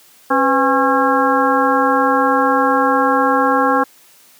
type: harmonic tone with a mistuned harmonic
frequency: 271.6 Hz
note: C#4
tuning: 35 cents flat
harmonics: 1 / 2 / 3 / 4 / 5 / 6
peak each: -18 / -18 / -18 / -17 / -20 / -22 dBFS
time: 0.3-3.84 s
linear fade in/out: 10 ms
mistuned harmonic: 2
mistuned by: -130 cents
effects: white hiss -48 dBFS RMS until 4.39 s + high-pass 150 Hz 12 dB/octave